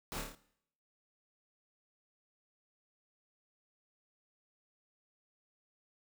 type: noise with echo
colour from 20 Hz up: pink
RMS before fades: -42 dBFS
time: 0.12-0.21 s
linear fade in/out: 0 ms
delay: 28 ms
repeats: 5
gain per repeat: -3 dB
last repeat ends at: 0.35 s
effects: noise-tail reverb RT60 0.7 s tail -18 dB re dry